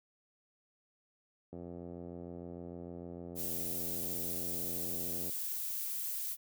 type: click train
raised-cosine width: 2 ms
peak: -32 dBFS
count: 327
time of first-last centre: 1.53-5.294 s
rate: 86.6 Hz
type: noise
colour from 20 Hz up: violet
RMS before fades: -38 dBFS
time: 3.35-6.37 s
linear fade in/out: 50 ms
effects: high-pass 100 Hz 12 dB/octave